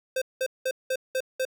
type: tone bursts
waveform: square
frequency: 520 Hz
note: C5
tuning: 11 cents flat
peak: -25 dBFS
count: 6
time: 0.16-1.452 s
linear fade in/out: 5 ms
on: 57 ms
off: 190 ms
effects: none